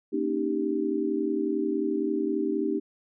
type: chord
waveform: sine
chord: Eb dominant seventh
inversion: second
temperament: equal with one note detuned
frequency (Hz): 233.1 / 277.2 / 308.3 / 392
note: Bb3 / Db4 / Eb4 / G4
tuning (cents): 0 / 0 / -16 / 0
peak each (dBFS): -33 / -32 / -28 / -29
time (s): 0.12-2.8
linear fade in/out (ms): 20
effects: none